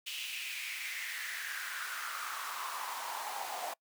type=noise with high-pass filter sweep; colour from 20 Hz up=pink; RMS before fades=-40 dBFS; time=0.06-3.74 s; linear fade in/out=10 ms; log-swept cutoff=2900 to 710 Hz; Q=4.7; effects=noise-tail reverb RT60 0.1 s tail -25 dB re dry